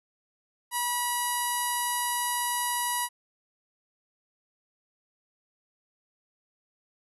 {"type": "tone with low-pass filter", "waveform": "sawtooth", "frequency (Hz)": 969, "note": "B5", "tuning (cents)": -33, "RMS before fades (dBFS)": -29, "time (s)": [0.71, 3.09], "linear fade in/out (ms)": 50, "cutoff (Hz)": 11000, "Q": 8, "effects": []}